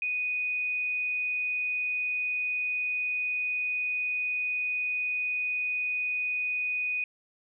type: tone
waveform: sine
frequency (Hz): 2484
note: D#7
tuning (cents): -3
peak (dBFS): -27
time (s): 0.02-7.04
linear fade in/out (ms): 2
effects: none